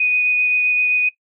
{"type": "tone with vibrato", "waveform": "sine", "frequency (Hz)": 2484, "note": "D#7", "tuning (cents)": -3, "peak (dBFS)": -14, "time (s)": [0, 1.09], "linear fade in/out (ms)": 5, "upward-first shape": "triangle", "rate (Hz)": 7.7, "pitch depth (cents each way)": 10, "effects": ["noise-tail reverb RT60 0.1 s tail -17 dB re dry"]}